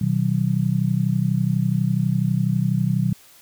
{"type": "chord", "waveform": "sine", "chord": "B major", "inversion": "none", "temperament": "equal with one note detuned", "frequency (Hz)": [123.47, 155.56, 187.69], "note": ["B2", "D#3", "F#3"], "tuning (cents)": [0, 0, 25], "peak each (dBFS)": -22, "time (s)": [0.01, 3.13], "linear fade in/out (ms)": 5, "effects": ["white hiss -50 dBFS RMS until 3.41 s"]}